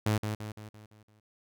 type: tone with echo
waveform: sawtooth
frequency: 106.8 Hz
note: G#2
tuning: 49 cents sharp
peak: -21 dBFS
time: 0.06-0.18 s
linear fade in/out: 5 ms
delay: 170 ms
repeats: 6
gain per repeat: -6 dB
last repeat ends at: 1.2 s
effects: none